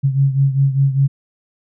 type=beating tone pair; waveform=sine; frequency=136 / 141 Hz; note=C#3 / C#3; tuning=-33 / +30 cents; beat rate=5 Hz; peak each=-13 / -18 dBFS; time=0.03-1.08 s; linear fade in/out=20 ms; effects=none